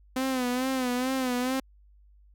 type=tone with vibrato; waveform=sawtooth; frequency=255.2 Hz; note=C4; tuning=43 cents flat; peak=-22 dBFS; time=0.16-1.6 s; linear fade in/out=5 ms; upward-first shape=sine; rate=2.3 Hz; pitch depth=67 cents each way; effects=added 50 Hz sine -54 dBFS peak until 2.34 s